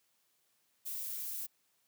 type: noise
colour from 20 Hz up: violet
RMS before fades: -40 dBFS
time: 0.85-1.47 s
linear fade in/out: 20 ms
effects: white hiss -75 dBFS RMS until 1.87 s + high-pass 100 Hz 12 dB/octave